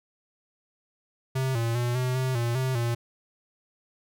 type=tone with pitch steps; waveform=square; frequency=131.7 / 115.8 / 121.1 / 127.1 / 129.9 / 118 / 130.4 / 117.9 Hz; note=C3 / A#2 / B2 / C3 / C3 / A#2 / C3 / A#2; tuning=+12 / -11 / -34 / -50 / -12 / +22 / -5 / +20 cents; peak=-25 dBFS; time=1.35-2.95 s; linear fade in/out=10 ms; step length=200 ms; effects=none